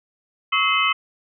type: tone cluster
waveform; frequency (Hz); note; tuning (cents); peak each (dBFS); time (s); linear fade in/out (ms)
sine; 1113 / 1291 / 2080 / 2578 / 3031; C#6 / E6 / C7 / E7 / F#7; +7 / -37 / -11 / -39 / +41; -23; 0.52-0.93; 10
effects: none